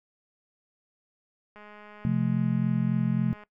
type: click train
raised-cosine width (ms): 0.5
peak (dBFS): -34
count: 393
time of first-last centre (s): 1.56-3.436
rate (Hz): 209
type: chord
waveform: sine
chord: F major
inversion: second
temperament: just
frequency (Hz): 130.96 / 174.61 / 218.3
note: C3 / F3 / A3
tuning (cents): +2 / 0 / -13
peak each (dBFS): -27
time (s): 2.05-3.33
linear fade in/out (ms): 0
effects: noise-tail reverb RT60 0.1 s tail -18 dB re dry